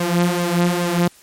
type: tone with flanger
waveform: sawtooth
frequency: 174.61 Hz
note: F3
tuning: in tune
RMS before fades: -18 dBFS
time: 0-1.08 s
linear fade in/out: 5 ms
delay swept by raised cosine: 1.8 to 5.7 ms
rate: 2.4 Hz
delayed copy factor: +0.65
effects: white hiss -49 dBFS RMS until 1.22 s + MP3 64 kbps